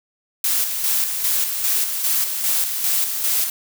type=noise with tremolo; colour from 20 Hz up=blue; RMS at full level=-19 dBFS; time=0.44-3.5 s; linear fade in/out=2 ms; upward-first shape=square; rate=2.5 Hz; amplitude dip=45%; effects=none